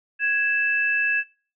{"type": "tone pair together", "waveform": "sine", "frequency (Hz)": [1661.2, 2635], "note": ["G#6", "E7"], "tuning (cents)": [0, -1], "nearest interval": "minor sixth", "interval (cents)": 799, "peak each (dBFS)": [-21, -23], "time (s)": [0.19, 1.24], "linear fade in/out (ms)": 50, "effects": ["noise-tail reverb RT60 0.4 s tail -22 dB re dry"]}